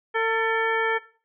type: harmonic tone with a mistuned harmonic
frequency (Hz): 450.6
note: A4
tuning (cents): +41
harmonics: 1 / 2 / 3 / 4 / 5 / 7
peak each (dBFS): -24 / -27 / -29 / -27 / -32 / -39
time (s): 0.14-0.99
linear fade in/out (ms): 20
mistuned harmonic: 4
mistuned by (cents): -36
effects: noise-tail reverb RT60 0.4 s tail -17 dB re dry